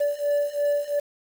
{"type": "beating tone pair", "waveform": "sine", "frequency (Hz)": [578, 580.9], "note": ["D5", "D5"], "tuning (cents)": [-28, -19], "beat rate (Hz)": 2.9, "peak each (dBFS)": [-23, -22], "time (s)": [0, 1], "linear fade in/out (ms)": 10, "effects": ["tanh soft clip ceiling -18 dBFS", "7-bit"]}